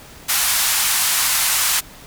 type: band-pass noise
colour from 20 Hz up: white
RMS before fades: -18 dBFS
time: 0.28-1.81 s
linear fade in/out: 20 ms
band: 820 to 14000 Hz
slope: 24 dB/octave
effects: pink hiss -41 dBFS RMS until 2.06 s